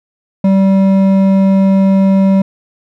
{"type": "tone with hard clipping", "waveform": "triangle", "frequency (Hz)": 193.4, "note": "G3", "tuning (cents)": -23, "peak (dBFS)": -8, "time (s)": [0.44, 2.42], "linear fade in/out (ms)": 5, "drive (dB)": 12, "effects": []}